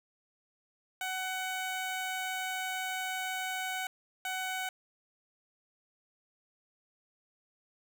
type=tone bursts at uneven times; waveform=15% pulse; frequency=749 Hz; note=F#5; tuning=21 cents sharp; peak=-27 dBFS; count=2; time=1.01-3.87 / 4.25-4.69 s; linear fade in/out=2 ms; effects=none